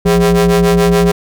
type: ring-modulated tone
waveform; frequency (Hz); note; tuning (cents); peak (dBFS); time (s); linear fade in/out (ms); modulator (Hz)
40% pulse; 117.8; A#2; +19; -4; 0.05-1.12; 10; 291
effects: none